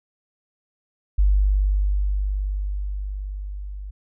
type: tone with level ramp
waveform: sine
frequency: 49.39 Hz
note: G1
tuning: 14 cents sharp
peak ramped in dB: -13 to -31 dBFS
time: 1.18-3.91 s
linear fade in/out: 10 ms
effects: none